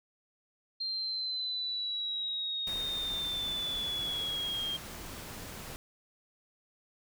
sine linear sweep, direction down, 4186 to 3202 Hz, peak -32 dBFS, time 0.8-4.77 s, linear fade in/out 10 ms
pink noise, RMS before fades -44 dBFS, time 2.67-5.76 s, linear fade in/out 0 ms
effects none

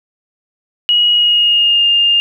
sine tone with pitch glide, 2900 to 2814 Hz, F#7 to F7, -35 to +12 cents, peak -8 dBFS, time 0.89-2.2 s, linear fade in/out 0 ms, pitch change -53 cents, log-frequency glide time 1.13-1.87 s, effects 8-bit

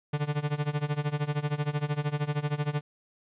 45% pulse tone with tremolo, 147.4 Hz, D3, 7 cents sharp, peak -24 dBFS, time 0.13-2.81 s, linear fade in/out 5 ms, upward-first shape sine, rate 13 Hz, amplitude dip 90%, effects resampled to 8000 Hz + 11-bit

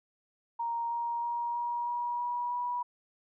sine tone with pitch steps, 934 / 940.5 / 947 / 953.6 / 960.3 / 966.9 / 973.7 Hz, A#5 / A#5 / A#5 / A#5 / B5 / B5 / B5, +3 / +15 / +27 / +39 / -49 / -37 / -25 cents, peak -30 dBFS, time 0.59-2.83 s, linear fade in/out 10 ms, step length 320 ms, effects none

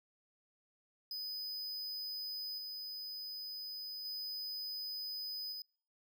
square tone with tremolo, 5000 Hz, D#8, 8 cents sharp, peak -40 dBFS, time 1.11-5.62 s, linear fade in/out 2 ms, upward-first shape square, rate 0.34 Hz, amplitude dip 25%, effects noise-tail reverb RT60 0.5 s tail -26 dB re dry

